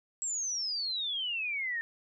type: exponential sweep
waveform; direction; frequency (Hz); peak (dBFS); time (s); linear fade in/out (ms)
sine; down; 7740 to 1795; -31; 0.22-1.81; 0
effects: none